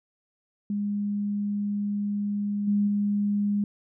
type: tone with level steps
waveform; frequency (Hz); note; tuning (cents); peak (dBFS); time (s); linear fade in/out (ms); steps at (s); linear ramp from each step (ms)
sine; 204.6; G#3; -26; -25 / -20 / -22; 0.7-3.64; 2; 2.67 / 2.87; 10
effects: none